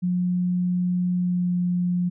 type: tone with pitch glide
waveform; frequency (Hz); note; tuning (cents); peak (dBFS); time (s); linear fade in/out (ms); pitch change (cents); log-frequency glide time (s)
sine; 179.3 to 177.75; F3 to F3; +46 to +31; -20; 0.02-2.1; 20; -15; 1.15-1.54
effects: none